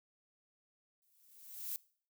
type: noise with exponential growth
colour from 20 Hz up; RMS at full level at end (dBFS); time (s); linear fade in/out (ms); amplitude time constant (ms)
violet; -38; 1.02-1.76; 0; 160
effects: noise-tail reverb RT60 0.5 s tail -22 dB re dry